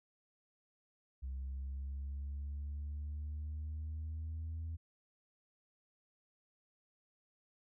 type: linear sweep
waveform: sine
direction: up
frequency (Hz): 65.41 to 81.9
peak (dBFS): -37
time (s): 1.22-4.77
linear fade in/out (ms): 20
effects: tanh soft clip ceiling -37 dBFS